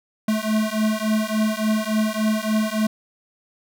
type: beating tone pair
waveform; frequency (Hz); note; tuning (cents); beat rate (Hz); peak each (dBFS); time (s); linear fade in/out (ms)
square; 214.9 / 218.4; A3 / A3; -41 / -13; 3.5; -23; 0.28-2.87; 5
effects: none